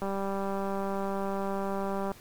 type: click train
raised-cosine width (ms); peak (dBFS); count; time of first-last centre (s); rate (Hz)
1; -20; 412; 0.02-2.117; 196
effects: pink hiss -53 dBFS RMS until 2.2 s